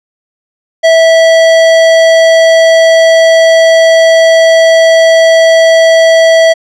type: tone with hard clipping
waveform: sine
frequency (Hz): 654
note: E5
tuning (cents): -14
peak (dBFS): -4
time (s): 0.83-6.54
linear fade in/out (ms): 20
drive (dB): 15
effects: resampled to 32000 Hz